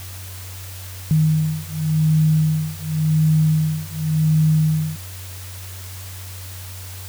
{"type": "beating tone pair", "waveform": "sine", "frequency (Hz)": [155.56, 156.46], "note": ["D#3", "D#3"], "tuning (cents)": [0, 10], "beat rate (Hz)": 0.9, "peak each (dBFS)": -18, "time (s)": [1.11, 4.96], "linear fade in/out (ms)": 0, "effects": ["added 93 Hz sine -33 dBFS peak until 7.08 s", "white hiss -38 dBFS RMS until 7.08 s"]}